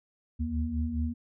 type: tone cluster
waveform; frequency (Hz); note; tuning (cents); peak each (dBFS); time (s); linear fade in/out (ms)
sine; 74.1 / 78.9 / 237.1; D2 / D#2 / A#3; +16 / +25 / +30; -34 / -31 / -32; 0.39-1.14; 20
effects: none